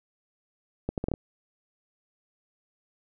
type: accelerating click train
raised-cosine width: 2 ms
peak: -15 dBFS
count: 6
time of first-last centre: 0.89-1.139 s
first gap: 88 ms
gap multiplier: 0.71
effects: none